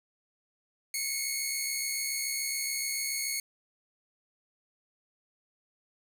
10% pulse tone pair together, 2147 / 2214 Hz, C7 / C#7, +44 / -3 cents, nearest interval minor second, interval 53 cents, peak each -26 / -23 dBFS, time 0.94-3.4 s, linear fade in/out 2 ms, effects none

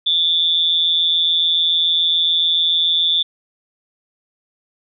sine tone with amplitude modulation, 3520 Hz, A7, in tune, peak -10 dBFS, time 0.06-3.23 s, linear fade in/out 10 ms, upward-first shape sine, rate 167 Hz, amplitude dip 75%, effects none

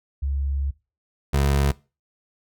sine / 25% pulse tone pair in turn, 69.3 / 69.82 Hz, C#2 / C#2, 0 / +13 cents, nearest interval unison, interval 13 cents, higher second, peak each -22 / -14 dBFS, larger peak second, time 0.22-0.71 / 1.33-1.72 s, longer first, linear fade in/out 10 ms, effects noise-tail reverb RT60 0.3 s tail -21 dB re dry

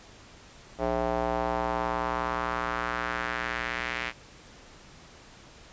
square tone with band-pass filter sweep, 59.7 Hz, A#1, 42 cents sharp, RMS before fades -30 dBFS, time 0.78-4.13 s, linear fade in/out 50 ms, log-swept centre 620 to 2200 Hz, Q 2, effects pink hiss -51 dBFS RMS until 5.72 s + resampled to 16000 Hz

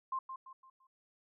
sine tone with echo, 1054 Hz, C6, 12 cents sharp, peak -33 dBFS, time 0.12-0.19 s, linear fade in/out 5 ms, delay 170 ms, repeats 4, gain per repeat -8 dB, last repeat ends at 0.87 s, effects none

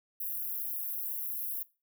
white high-pass noise, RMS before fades -36 dBFS, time 0.2-1.63 s, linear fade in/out 5 ms, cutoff 11000 Hz, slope 96 dB/octave, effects noise-tail reverb RT60 0.3 s tail -20 dB re dry

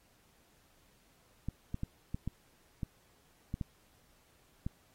clicks, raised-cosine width 5 ms, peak -23 dBFS, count 9, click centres 1.486 / 1.744 / 1.834 / 2.145 / 2.276 / 2.832 / 3.541 / 3.612 / 4.665 s, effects pink hiss -68 dBFS RMS until 4.94 s + AAC 48 kbps

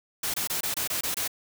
white noise bursts, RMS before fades -29 dBFS, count 8, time 0.23-1.278 s, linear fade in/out 5 ms, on 110 ms, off 24 ms, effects none

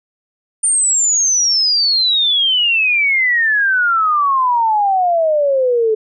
sine exponential sweep, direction down, 9080 to 428.5 Hz, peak -11 dBFS, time 0.63-5.95 s, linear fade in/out 10 ms, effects none

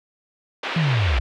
white band-pass noise, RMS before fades -28 dBFS, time 0.63-1.19 s, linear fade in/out 5 ms, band 280 to 3200 Hz, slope 24 dB/octave
sine linear sweep, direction down, 171.3 to 53.5 Hz, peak -17 dBFS, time 0.76-1.2 s, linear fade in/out 5 ms
effects none

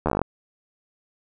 slowing click train, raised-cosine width 1 ms, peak -8 dBFS, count 10, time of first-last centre 0.06-0.216 s, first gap 12 ms, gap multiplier 1.09, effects none

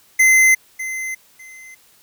square tone with echo, 2060 Hz, C7, 28 cents flat, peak -10 dBFS, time 0.19-0.55 s, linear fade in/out 10 ms, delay 600 ms, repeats 2, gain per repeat -14 dB, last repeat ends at 1.75 s, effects white hiss -53 dBFS RMS until 2.02 s

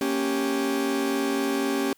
40% pulse chord, G diminished, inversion first, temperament equal, 233.1 / 277.2 / 392 Hz, Bb3 / Db4 / G4, 0 / 0 / 0 cents, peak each -31 / -25 / -27 dBFS, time 0.01-1.93 s, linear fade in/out 2 ms, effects white hiss -62 dBFS RMS until 1.97 s

